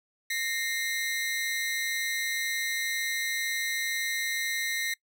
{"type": "ring-modulated tone", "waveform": "sawtooth", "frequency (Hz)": 1975.5, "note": "B6", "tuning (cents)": 0, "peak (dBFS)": -22, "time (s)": [0.3, 4.94], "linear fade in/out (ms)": 5, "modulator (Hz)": 129, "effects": ["noise-tail reverb RT60 0.1 s tail -23 dB re dry"]}